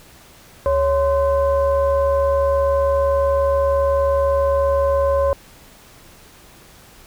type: tone with frequency modulation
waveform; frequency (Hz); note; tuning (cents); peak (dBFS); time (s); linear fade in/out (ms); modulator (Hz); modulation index
sine; 554.4; C#5; 0; -14; 0.66-5.33; 0; 483; 0.71
effects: pink hiss -46 dBFS RMS until 7.06 s